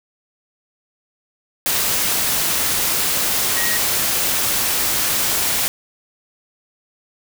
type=tone in noise; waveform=sine; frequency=1889 Hz; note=A#6; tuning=22 cents sharp; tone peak=-23 dBFS; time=3.57-3.77 s; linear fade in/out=0 ms; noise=white; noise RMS=-19 dBFS; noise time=1.66-5.68 s; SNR=-7 dB; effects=none